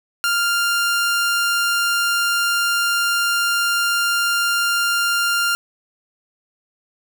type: tone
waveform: sawtooth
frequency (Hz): 1396.9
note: F6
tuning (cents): 0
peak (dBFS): -13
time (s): 0.24-5.55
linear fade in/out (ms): 0
effects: none